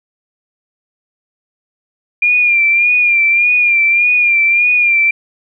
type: tone with vibrato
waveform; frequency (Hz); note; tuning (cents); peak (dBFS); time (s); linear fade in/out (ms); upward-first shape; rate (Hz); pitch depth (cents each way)
sine; 2400; D7; +37; -8; 2.22-5.11; 5; sine; 1.7; 49
effects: none